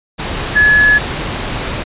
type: tone in noise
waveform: sine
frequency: 1703 Hz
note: G#6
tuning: 43 cents sharp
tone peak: -6 dBFS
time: 0.55-0.99 s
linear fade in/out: 20 ms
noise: pink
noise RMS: -20 dBFS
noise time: 0.18-1.84 s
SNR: +11 dB
effects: resampled to 8000 Hz